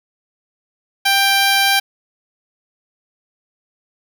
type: tone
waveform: 10% pulse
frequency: 788 Hz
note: G5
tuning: 9 cents sharp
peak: -4 dBFS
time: 1.05-1.8 s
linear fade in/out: 10 ms
effects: none